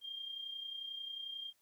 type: tone with amplitude modulation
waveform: sine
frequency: 3202 Hz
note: G7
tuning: 36 cents sharp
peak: -39 dBFS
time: 0.01-1.53 s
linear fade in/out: 50 ms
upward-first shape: sine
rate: 31.2 Hz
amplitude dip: 55%
effects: white hiss -75 dBFS RMS until 1.61 s